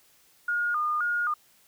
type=tone with vibrato; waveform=sine; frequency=1318.5 Hz; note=E6; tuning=in tune; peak=-24 dBFS; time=0.48-1.34 s; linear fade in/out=5 ms; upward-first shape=square; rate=1.9 Hz; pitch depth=140 cents each way; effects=white hiss -61 dBFS RMS until 1.67 s